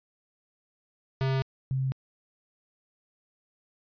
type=tone pair in turn; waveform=square / sine; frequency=133.4 / 132.4 Hz; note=C3 / C3; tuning=+34 / +21 cents; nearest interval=unison; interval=13 cents; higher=first; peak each=-25 dBFS; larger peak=neither; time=1.21-1.42 / 1.71-1.92 s; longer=neither; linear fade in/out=0 ms; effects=resampled to 11025 Hz